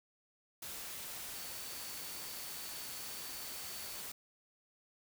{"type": "tone in noise", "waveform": "sine", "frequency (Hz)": 4499, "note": "C#8", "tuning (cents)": 25, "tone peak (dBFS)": -53, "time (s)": [1.34, 4.01], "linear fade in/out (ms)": 5, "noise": "white", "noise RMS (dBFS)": -45, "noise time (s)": [0.62, 4.12], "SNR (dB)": -11, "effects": []}